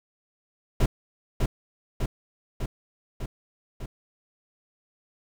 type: noise with echo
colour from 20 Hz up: brown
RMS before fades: -20 dBFS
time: 0.8-0.86 s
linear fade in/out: 5 ms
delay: 600 ms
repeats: 5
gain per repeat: -3 dB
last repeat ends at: 3.86 s
effects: none